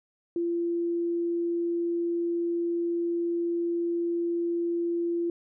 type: tone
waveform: sine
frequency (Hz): 341.8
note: F4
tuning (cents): -37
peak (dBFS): -25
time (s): 0.36-5.3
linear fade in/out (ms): 2
effects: none